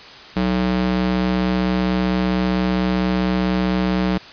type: tone with high-pass filter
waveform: square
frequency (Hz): 62.2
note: B1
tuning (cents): +13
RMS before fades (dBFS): -19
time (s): 0.36-4.18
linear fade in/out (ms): 5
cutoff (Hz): 160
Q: 1.5
effects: white hiss -39 dBFS RMS until 4.32 s + resampled to 11025 Hz